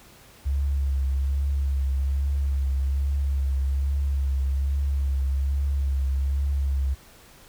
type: tone with vibrato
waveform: sine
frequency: 68.6 Hz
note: C#2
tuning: 17 cents flat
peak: -21 dBFS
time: 0.45-6.95 s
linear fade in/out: 20 ms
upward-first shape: triangle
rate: 1.2 Hz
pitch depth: 39 cents each way
effects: pink hiss -51 dBFS RMS until 7.48 s